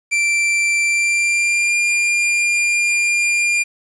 45% pulse tone with pitch glide, 2349 to 2401 Hz, D7 to D7, 0 to +38 cents, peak -14 dBFS, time 0.11-3.64 s, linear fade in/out 20 ms, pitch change +38 cents, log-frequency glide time 0.84-1.78 s, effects resampled to 22050 Hz + 8-bit

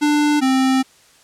square tone pair in turn, 296.3 / 262.8 Hz, D4 / C4, +15 / +8 cents, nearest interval major second, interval 207 cents, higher first, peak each -14 dBFS, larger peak neither, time 0.01-0.41 / 0.41-0.83 s, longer second, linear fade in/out 20 ms, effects white hiss -51 dBFS RMS until 1.23 s + low-pass 9000 Hz 12 dB/octave

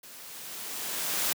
white noise with level ramp, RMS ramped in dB -48 to -27 dBFS, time 0.03-1.33 s, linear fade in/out 5 ms, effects high-pass 150 Hz 12 dB/octave

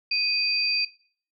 sine tone pair together, 2489 / 4677 Hz, D#7 / D8, 0 / -8 cents, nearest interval major seventh, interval 1092 cents, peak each -25 dBFS, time 0.11-0.85 s, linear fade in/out 5 ms, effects noise-tail reverb RT60 0.5 s tail -19 dB re dry

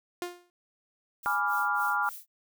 sawtooth tone with exponential decay, 353 Hz, F4, 19 cents sharp, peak -26 dBFS, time 0.22-0.5 s, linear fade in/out 1 ms, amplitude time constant 59 ms
violet noise with tremolo, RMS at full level -42 dBFS, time 1.23-2.28 s, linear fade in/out 2 ms, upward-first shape sine, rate 3.6 Hz, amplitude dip 100%
sine chord, G# diminished seventh, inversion none, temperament equal, 830.6 / 987.8 / 1174.7 / 1396.9 Hz, G#5 / B5 / D6 / F6, 0 / 0 / 0 / 0 cents, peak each -31 / -33 / -32 / -28 dBFS, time 1.26-2.09 s, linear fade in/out 0 ms
effects none

